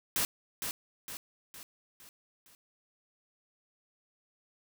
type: noise with echo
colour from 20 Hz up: white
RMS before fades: -30 dBFS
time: 0.16-0.25 s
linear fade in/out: 0 ms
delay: 460 ms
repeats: 5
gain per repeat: -6 dB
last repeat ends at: 2.55 s
effects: none

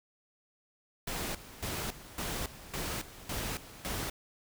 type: noise with tremolo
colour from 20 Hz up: pink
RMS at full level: -36 dBFS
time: 1.07-4.1 s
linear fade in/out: 5 ms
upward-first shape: square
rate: 1.8 Hz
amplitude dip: 80%
effects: none

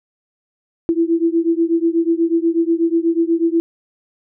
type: beating tone pair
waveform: sine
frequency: 329.6 / 337.8 Hz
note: E4 / E4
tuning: 0 / +42 cents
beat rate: 8.2 Hz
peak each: -16 / -17 dBFS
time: 0.89-3.6 s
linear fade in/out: 0 ms
effects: none

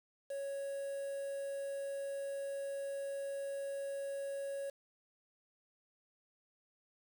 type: tone with quantisation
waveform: triangle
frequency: 554.4 Hz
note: C#5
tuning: in tune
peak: -36 dBFS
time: 0.3-4.7 s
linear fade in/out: 5 ms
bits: 9
effects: none

